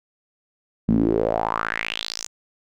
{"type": "tone with band-pass filter sweep", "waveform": "sawtooth", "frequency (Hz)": 55.3, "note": "A1", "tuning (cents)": 9, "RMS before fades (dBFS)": -23, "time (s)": [0.88, 2.27], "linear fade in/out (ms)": 10, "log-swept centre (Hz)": [200, 6900], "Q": 5, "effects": []}